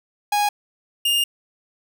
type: tone pair in turn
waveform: 45% pulse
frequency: 826 / 2827 Hz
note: G#5 / F7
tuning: -10 / +20 cents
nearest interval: octave + major sixth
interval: 2130 cents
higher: second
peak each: -17 dBFS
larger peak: neither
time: 0.32-0.49 / 1.05-1.24 s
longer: second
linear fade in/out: 5 ms
effects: none